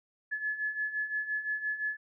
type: beating tone pair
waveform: sine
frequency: 1710 / 1715.8 Hz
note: A6 / A6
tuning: -50 / -44 cents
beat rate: 5.8 Hz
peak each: -37 / -32 dBFS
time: 0.31-1.97 s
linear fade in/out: 20 ms
effects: none